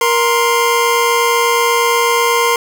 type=tone pair together; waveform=25% pulse; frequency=469.9 / 1048 Hz; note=A#4 / C6; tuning=+14 / +2 cents; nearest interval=octave + major second; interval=1388 cents; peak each=-10 dBFS; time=0.01-2.56 s; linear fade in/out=2 ms; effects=none